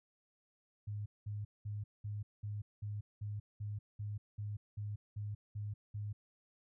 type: tone bursts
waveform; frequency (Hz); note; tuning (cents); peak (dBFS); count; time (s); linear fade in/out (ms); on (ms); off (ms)
sine; 104; G#2; +3; -38; 14; 0.87-6.13; 10; 190; 200
effects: none